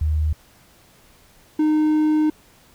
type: tone pair in turn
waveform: sine / triangle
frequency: 77 / 307.2 Hz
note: D#2 / D#4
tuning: -17 / -22 cents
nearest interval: 2 octaves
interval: 2395 cents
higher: second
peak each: -17 / -13 dBFS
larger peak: second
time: 0.01-0.33 / 1.59-2.3 s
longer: second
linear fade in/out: 5 ms
effects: pink hiss -53 dBFS RMS until 2.74 s